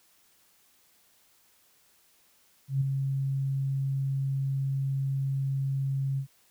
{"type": "tone with ADSR envelope", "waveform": "sine", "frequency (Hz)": 136.1, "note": "C#3", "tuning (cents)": -31, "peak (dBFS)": -21, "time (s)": [2.68, 6.27], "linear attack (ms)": 130, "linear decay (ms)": 11, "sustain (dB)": -5, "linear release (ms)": 90, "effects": ["white hiss -64 dBFS RMS until 6.5 s"]}